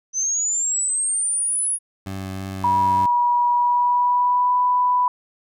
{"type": "linear sweep", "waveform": "sine", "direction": "up", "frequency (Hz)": [6060, 10470], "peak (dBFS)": -19, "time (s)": [0.13, 1.79], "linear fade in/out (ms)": 50}
{"type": "tone with vibrato", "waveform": "20% pulse", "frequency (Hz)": 95.6, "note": "G2", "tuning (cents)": -43, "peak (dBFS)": -23, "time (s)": [2.06, 3.06], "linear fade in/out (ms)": 5, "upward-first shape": "triangle", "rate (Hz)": 3.1, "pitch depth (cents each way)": 14}
{"type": "tone with pitch glide", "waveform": "sine", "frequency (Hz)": [967, 990.7], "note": ["B5", "B5"], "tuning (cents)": [-37, 5], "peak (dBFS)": -15, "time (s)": [2.64, 5.08], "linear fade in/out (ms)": 2, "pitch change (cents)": 42, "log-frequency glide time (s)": [3.52, 4.55]}
{"effects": []}